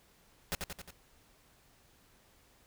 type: noise with echo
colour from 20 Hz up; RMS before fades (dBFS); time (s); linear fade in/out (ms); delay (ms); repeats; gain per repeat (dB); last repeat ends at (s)
pink; -34; 0.52-0.55; 0; 89; 4; -4; 0.906
effects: pink hiss -65 dBFS RMS until 2.66 s